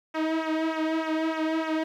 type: tone with flanger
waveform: sawtooth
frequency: 318.5 Hz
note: D#4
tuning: 41 cents sharp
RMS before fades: -27 dBFS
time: 0.14-1.84 s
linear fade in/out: 10 ms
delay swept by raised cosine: 0.22 to 2.42 ms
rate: 3.3 Hz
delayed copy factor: -0.85
effects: low-pass 3000 Hz 12 dB/octave + 10-bit